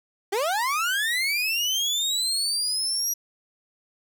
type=linear sweep; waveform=30% pulse; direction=up; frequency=370 to 5800 Hz; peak=-20 dBFS; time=0.32-3.14 s; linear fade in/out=10 ms; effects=10-bit